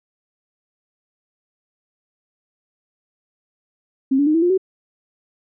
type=tone with pitch steps; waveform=sine; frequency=267.1 / 286.3 / 306.8 / 328.8 / 352.4 / 377.7 Hz; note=C4 / D4 / D#4 / E4 / F4 / F#4; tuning=+36 / -44 / -24 / -4 / +16 / +36 cents; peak=-13 dBFS; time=4.11-4.578 s; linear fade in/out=10 ms; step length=78 ms; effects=none